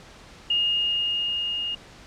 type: tone with level ramp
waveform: sine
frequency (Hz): 2845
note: F7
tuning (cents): +31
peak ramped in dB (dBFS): -19 to -26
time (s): 0.5-1.75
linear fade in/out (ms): 5
effects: pink hiss -47 dBFS RMS until 2.06 s + low-pass 6000 Hz 12 dB/octave